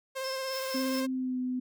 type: tone with vibrato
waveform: sawtooth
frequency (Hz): 528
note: C5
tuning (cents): +16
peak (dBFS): -29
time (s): 0.15-1.07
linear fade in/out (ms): 20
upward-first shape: triangle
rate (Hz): 17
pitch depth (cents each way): 25
type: tone with tremolo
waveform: sine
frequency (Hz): 5274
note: E8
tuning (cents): 0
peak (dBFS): -37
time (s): 0.24-1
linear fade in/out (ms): 2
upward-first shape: square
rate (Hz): 4.3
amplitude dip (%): 55
type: high-pass noise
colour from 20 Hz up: white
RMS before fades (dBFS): -45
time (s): 0.5-1.04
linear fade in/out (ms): 50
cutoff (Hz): 880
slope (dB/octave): 96
type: tone with pitch glide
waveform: sine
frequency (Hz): 261.6 to 252.8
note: C4 to B3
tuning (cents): 0 to +41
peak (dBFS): -29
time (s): 0.74-1.6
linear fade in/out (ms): 10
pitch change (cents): -59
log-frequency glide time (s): 1.04-1.39
effects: none